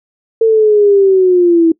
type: linear sweep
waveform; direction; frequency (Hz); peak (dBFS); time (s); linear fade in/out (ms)
sine; down; 452.7 to 323.6; -5; 0.41-1.72; 5
effects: noise-tail reverb RT60 0.1 s tail -22 dB re dry